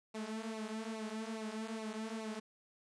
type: tone with flanger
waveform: sawtooth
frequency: 219.9 Hz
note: A3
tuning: 1 cent flat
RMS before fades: -42 dBFS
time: 0.14-2.4 s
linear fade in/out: 10 ms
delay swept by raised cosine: 0.59 to 6.49 ms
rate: 2.4 Hz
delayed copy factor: -0.75
effects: resampled to 22050 Hz + 11-bit